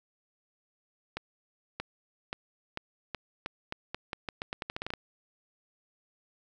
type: accelerating click train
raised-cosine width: 0.3 ms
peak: -18 dBFS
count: 19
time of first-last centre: 1.17-4.937 s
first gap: 630 ms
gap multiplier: 0.84
effects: none